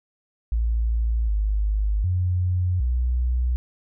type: tone with pitch steps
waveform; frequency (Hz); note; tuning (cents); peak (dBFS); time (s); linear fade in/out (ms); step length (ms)
sine; 56.5 / 51.7 / 90.3 / 61.6; A1 / G#1 / F#2 / B1; +47 / -7 / -42 / -4; -19; 0.52-3.56; 0; 760
effects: none